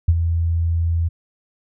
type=tone with ADSR envelope; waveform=sine; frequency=83.6 Hz; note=E2; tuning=25 cents sharp; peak=-8 dBFS; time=0.08-1.09 s; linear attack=7 ms; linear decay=48 ms; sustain=-8 dB; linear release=16 ms; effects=none